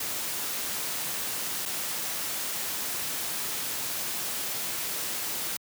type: noise with dropouts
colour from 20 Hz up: white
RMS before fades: -32 dBFS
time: 0-5.57 s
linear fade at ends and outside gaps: 5 ms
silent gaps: 1.655-1.658 s
effects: high-pass 100 Hz 12 dB/octave